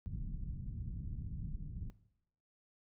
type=low-pass noise; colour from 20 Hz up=pink; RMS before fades=-42 dBFS; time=0.06-1.9 s; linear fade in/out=0 ms; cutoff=180 Hz; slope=24 dB/octave; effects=noise-tail reverb RT60 0.8 s tail -18 dB re dry